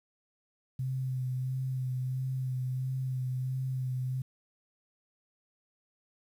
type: tone with vibrato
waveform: sine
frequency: 129.4 Hz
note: C3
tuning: 19 cents flat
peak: -30 dBFS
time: 0.79-4.22 s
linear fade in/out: 5 ms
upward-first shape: sine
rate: 1.5 Hz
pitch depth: 23 cents each way
effects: 10-bit